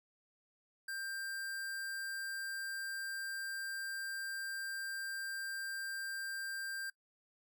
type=tone; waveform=square; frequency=1575 Hz; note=G6; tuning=8 cents sharp; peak=-40 dBFS; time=0.88-6.9 s; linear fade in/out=5 ms; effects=noise-tail reverb RT60 0.1 s tail -21 dB re dry